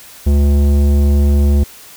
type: tone with tanh clipping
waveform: triangle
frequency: 71.5 Hz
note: D2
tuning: 46 cents flat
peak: -10 dBFS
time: 0.26-1.64 s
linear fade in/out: 10 ms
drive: 18 dB
effects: white hiss -38 dBFS RMS until 1.96 s